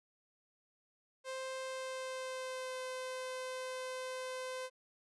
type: tone with pitch glide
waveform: sawtooth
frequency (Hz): 523.3 to 514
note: C5 to C5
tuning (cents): 0 to -31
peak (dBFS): -36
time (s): 1.24-4.7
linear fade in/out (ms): 50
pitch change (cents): -31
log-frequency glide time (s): 1.62-2.81
effects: resampled to 24000 Hz